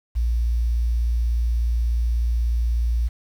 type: tone with quantisation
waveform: sine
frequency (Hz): 58.27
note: A#1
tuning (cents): 0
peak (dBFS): -18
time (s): 0.15-3.09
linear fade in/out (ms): 20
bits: 8
effects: none